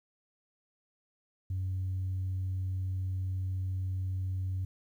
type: tone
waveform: sine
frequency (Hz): 93.6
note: F#2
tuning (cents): +20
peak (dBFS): -29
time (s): 1.5-4.65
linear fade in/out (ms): 5
effects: tanh soft clip ceiling -28 dBFS + 11-bit